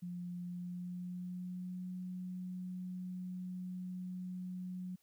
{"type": "tone with pitch glide", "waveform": "sine", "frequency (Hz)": [176.8, 182.51], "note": ["F3", "F#3"], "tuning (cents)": [22, -23], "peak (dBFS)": -40, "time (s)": [0.02, 4.96], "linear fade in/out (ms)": 10, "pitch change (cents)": 55, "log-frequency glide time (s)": [0.43, 1.88], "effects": ["white hiss -75 dBFS RMS until 5.02 s"]}